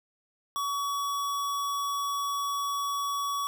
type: tone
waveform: square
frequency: 1130 Hz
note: C#6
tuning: 33 cents sharp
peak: -29 dBFS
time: 0.56-3.47 s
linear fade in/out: 0 ms
effects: none